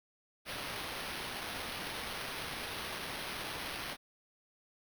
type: noise with sample-and-hold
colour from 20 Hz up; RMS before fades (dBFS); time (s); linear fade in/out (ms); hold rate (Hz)
white; -41; 0.45-3.97; 50; 7350
effects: none